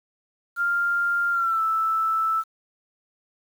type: tone with pitch glide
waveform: sine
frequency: 1396.9 to 1318.5 Hz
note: F6 to E6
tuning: 0 to 0 cents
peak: -20 dBFS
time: 0.56-2.44 s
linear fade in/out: 50 ms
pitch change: -100 cents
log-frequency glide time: 1.31-1.61 s
effects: 8-bit